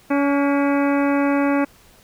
harmonic tone with a mistuned harmonic, 282.4 Hz, C#4, 32 cents sharp, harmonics 1 / 2 / 3 / 4 / 5 / 6 / 7 / 8 / 9, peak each -17 / -23 / -27 / -29 / -31 / -33 / -34 / -35 / -36 dBFS, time 0.1-1.65 s, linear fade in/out 10 ms, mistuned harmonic 6, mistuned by -61 cents, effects pink hiss -51 dBFS RMS until 2.03 s

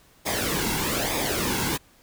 pink noise with flanger, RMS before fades -26 dBFS, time 0.25-1.78 s, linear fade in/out 20 ms, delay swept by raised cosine 0.68 to 1.68 ms, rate 1.1 Hz, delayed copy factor -0.65, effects pink hiss -57 dBFS RMS until 2.02 s

